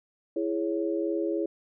sine chord, C# minor, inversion first, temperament just, 332.6 / 415.8 / 554.4 Hz, E4 / G#4 / C#5, +16 / +2 / 0 cents, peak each -28 / -31 / -33 dBFS, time 0.36-1.46 s, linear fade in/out 5 ms, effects none

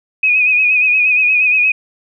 sine tone with vibrato, 2500 Hz, D#7, 8 cents sharp, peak -9 dBFS, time 0.23-1.72 s, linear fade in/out 5 ms, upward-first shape sine, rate 8.5 Hz, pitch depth 47 cents each way, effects none

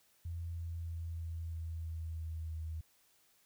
sine tone with pitch steps, 84.5 / 83.82 / 83.14 / 82.47 / 81.81 / 81.15 / 80.5 / 79.85 Hz, E2 / E2 / E2 / E2 / E2 / E2 / E2 / D#2, +43 / +29 / +15 / +1 / -13 / -27 / -41 / +45 cents, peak -38 dBFS, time 0.25-2.81 s, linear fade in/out 5 ms, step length 320 ms, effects white hiss -70 dBFS RMS until 3.45 s

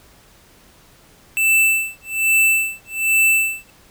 square tone with tremolo, 2652 Hz, E7, 10 cents sharp, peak -12 dBFS, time 1.37-3.7 s, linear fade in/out 0 ms, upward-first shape sine, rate 1.2 Hz, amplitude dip 100%, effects pink hiss -50 dBFS RMS until 3.9 s

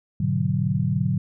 sine chord, G# half-diminished seventh, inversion none, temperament equal, 103.83 / 123.47 / 146.83 / 185 Hz, G#2 / B2 / D3 / F#3, 0 / 0 / 0 / 0 cents, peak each -27 / -26 / -24 / -25 dBFS, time 0.2-1.18 s, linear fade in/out 5 ms, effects none

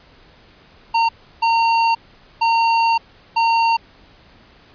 square tone bursts at uneven times, 916 Hz, A#5, 31 cents flat, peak -14 dBFS, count 4, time 0.94-1.09 / 1.42-1.95 / 2.41-2.98 / 3.36-3.77 s, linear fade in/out 10 ms, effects pink hiss -49 dBFS RMS until 4.74 s + resampled to 11025 Hz

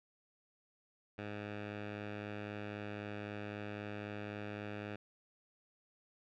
10% pulse tone with low-pass filter, 103.83 Hz, G#2, in tune, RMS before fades -44 dBFS, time 1.18-4.96 s, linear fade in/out 5 ms, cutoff 2500 Hz, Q 1.7, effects none

